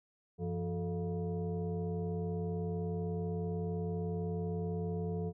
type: tone with frequency modulation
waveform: sine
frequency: 170.9 Hz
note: F3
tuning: 37 cents flat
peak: -33 dBFS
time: 0.38-5.33 s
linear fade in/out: 50 ms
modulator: 266 Hz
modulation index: 1.2
effects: none